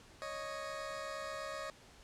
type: tone pair together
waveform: 20% pulse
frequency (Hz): 553.9 / 622.3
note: C#5 / D#5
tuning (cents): -1 / 0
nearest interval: major second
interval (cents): 201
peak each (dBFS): -39 / -38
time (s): 0.22-1.7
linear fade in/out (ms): 0
effects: pink hiss -59 dBFS RMS until 2.03 s + low-pass 8000 Hz 12 dB/octave